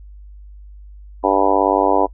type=harmonic tone; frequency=98 Hz; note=G2; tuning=in tune; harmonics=3 / 4 / 5 / 6 / 7 / 8 / 9 / 10; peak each=-21 / -21 / -21 / -21 / -21 / -21 / -21 / -21 dBFS; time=1.23-2.07 s; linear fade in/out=20 ms; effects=noise-tail reverb RT60 0.1 s tail -25 dB re dry + added 50 Hz sine -36 dBFS peak until 2.13 s

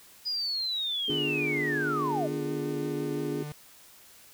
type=linear sweep; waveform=sine; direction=down; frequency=4978 to 567 Hz; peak=-28 dBFS; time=0.25-2.28 s; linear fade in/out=20 ms
type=chord; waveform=sine; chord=B diminished seventh; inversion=none; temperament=equal with one note detuned; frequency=246.9 / 293.7 / 350.8 / 415.3 Hz; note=B3 / D4 / F4 / Ab4; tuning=0 / 0 / +8 / 0 cents; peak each=-38 / -34 / -36 / -34 dBFS; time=1.08-3.43 s; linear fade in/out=5 ms
type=tone with vibrato; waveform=45% pulse; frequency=150 Hz; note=D3; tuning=37 cents sharp; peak=-36 dBFS; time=1.1-3.52 s; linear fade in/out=0 ms; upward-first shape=triangle; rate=5.8 Hz; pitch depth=25 cents each way
effects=white hiss -54 dBFS RMS until 4.33 s

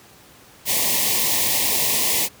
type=band-stop noise; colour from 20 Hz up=white; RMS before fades=-20 dBFS; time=0.65-2.29 s; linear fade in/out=50 ms; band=1100 to 1800 Hz; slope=96 dB/octave; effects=pink hiss -48 dBFS RMS until 2.4 s + high-pass 80 Hz 12 dB/octave

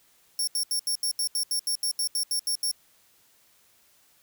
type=tone bursts; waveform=20% pulse; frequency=5490 Hz; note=F8; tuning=31 cents flat; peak=-19 dBFS; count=15; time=0.39-2.714 s; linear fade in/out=2 ms; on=84 ms; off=76 ms; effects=white hiss -62 dBFS RMS until 4.22 s

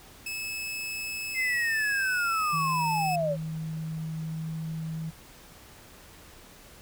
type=tone; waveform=sawtooth; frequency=2600 Hz; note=E7; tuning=24 cents flat; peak=-29 dBFS; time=0.26-3.16 s; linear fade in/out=5 ms
type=linear sweep; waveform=sine; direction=down; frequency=2100 to 536 Hz; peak=-25 dBFS; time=1.34-3.37 s; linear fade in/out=50 ms
type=tone with pitch glide; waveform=sine; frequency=159.2 to 160.31 Hz; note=D#3 to E3; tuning=+40 to -48 cents; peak=-31 dBFS; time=2.52-5.11 s; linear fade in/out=20 ms; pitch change=+12 cents; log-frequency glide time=4.1-4.51 s
effects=pink hiss -51 dBFS RMS until 6.81 s

